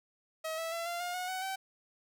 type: tone with pitch steps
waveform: sawtooth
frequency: 638 / 655.2 / 672.8 / 690.9 / 709.5 / 728.6 / 748.3 / 768.4 Hz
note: D#5 / E5 / E5 / F5 / F5 / F#5 / F#5 / G5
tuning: +43 / -11 / +35 / -19 / +27 / -27 / +19 / -35 cents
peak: -31 dBFS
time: 0.44-1.56 s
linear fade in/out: 10 ms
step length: 140 ms
effects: none